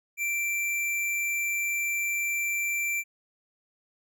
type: tone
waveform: square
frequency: 2349 Hz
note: D7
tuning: in tune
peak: -27 dBFS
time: 0.17-3.04 s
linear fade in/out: 50 ms
effects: none